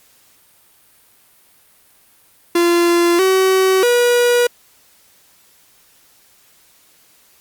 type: tone with pitch steps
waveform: 45% pulse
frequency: 344.5 / 378.7 / 483.8 Hz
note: F4 / F#4 / B4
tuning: -24 / +40 / -36 cents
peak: -11 dBFS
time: 2.55-4.47 s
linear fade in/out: 5 ms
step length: 640 ms
effects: white hiss -52 dBFS RMS until 7.4 s + Opus 48 kbps